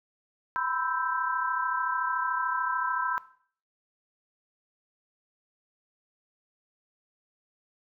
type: chord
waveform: sine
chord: C major seventh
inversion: third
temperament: equal with one note detuned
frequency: 987.8 / 1021.4 / 1318.5 / 1568 Hz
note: B5 / C6 / E6 / G6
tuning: 0 / -42 / 0 / 0 cents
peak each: -32 dBFS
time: 0.56-3.18 s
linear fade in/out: 0 ms
effects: noise-tail reverb RT60 0.5 s tail -17 dB re dry